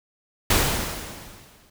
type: noise with exponential decay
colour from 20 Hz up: pink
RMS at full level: -17 dBFS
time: 0.5-1.7 s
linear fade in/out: 5 ms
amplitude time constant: 260 ms
effects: none